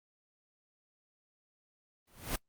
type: noise with exponential growth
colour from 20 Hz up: pink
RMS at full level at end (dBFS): -30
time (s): 2.07-2.36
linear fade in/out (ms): 5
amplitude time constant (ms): 63
effects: noise-tail reverb RT60 0.1 s tail -25 dB re dry + Opus 24 kbps